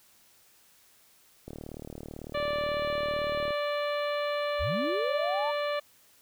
click train, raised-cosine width 2 ms, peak -27 dBFS, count 78, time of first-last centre 1.48-3.506 s, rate 38 Hz
harmonic tone, 585 Hz, D5, 7 cents flat, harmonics 1 / 2 / 3 / 4 / 5 / 6 / 7, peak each -29 / -35 / -39 / -41 / -43 / -45 / -46 dBFS, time 2.34-5.8 s, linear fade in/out 10 ms
sine linear sweep, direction up, 42.88 to 932.3 Hz, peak -30 dBFS, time 4.59-5.52 s, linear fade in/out 20 ms
effects white hiss -61 dBFS RMS until 6.21 s

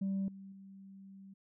sine tone with level steps, 194.3 Hz, G3, 15 cents flat, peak -30 / -47 / -50 dBFS, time 0.01-1.34 s, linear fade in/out 10 ms, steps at 0.28 / 0.52 s, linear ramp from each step 2 ms, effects tanh soft clip ceiling -30 dBFS

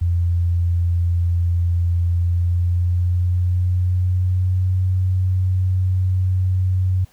sine tone with pitch glide, 86.4 to 92.6 Hz, F2 to F#2, -18 to +2 cents, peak -15 dBFS, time 0.01-7.05 s, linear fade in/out 10 ms, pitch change +120 cents, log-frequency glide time 2.09-4.75 s, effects pink hiss -55 dBFS RMS until 7.12 s

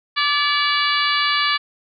harmonic tone with a mistuned harmonic, 575 Hz, D5, 37 cents flat, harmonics 2 / 3 / 4 / 5 / 6 / 7 / 8, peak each -21 / -23 / -24 / -25 / -26 / -26 / -27 dBFS, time 0.16-1.58 s, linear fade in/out 20 ms, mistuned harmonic 2, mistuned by +32 cents, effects none

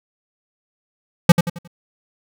square tone with echo, 172.1 Hz, F3, 25 cents flat, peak -3 dBFS, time 1.29-1.32 s, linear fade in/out 5 ms, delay 89 ms, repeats 4, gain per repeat -9 dB, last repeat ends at 1.676 s, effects none

